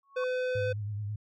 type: tone with exponential growth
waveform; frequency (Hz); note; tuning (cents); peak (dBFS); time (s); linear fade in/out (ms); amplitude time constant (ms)
sine; 1106; C#6; -4; -33; 0.03-0.24; 2; 45
type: tone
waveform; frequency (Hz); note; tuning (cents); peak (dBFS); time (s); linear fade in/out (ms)
square; 506; B4; +42; -29; 0.16-0.73; 10
type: tone with vibrato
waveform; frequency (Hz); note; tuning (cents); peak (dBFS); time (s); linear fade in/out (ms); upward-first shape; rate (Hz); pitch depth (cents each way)
sine; 103.83; G#2; 0; -32; 0.55-1.16; 5; triangle; 9.3; 62
effects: low-pass 3000 Hz 12 dB/octave